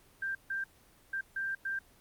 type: tone bursts at uneven times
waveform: sine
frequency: 1580 Hz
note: G6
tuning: 13 cents sharp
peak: -32 dBFS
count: 5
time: 0.22-0.35 / 0.5-0.64 / 1.13-1.21 / 1.36-1.55 / 1.65-1.79 s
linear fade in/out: 5 ms
effects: pink hiss -62 dBFS RMS until 2 s + Opus 24 kbps